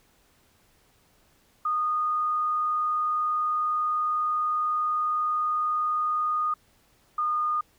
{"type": "tone pair in turn", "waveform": "sine", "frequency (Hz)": [1231, 1221.8], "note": ["D#6", "D#6"], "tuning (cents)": [-19, -32], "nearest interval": "unison", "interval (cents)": 13, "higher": "first", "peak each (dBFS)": -23, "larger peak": "neither", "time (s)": [[1.65, 6.54], [7.18, 7.61]], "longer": "first", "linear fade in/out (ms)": 5, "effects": ["pink hiss -63 dBFS RMS until 7.78 s"]}